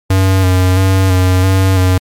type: tone with vibrato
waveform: square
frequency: 93.7 Hz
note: F#2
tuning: 22 cents sharp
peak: -8 dBFS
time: 0.1-1.98 s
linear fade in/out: 5 ms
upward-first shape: square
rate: 1.5 Hz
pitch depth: 26 cents each way
effects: MP3 96 kbps